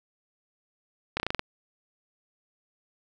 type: slowing click train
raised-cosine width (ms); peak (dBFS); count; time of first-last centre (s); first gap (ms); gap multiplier
0.3; -11; 7; 1.17-1.394; 29; 1.1
effects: none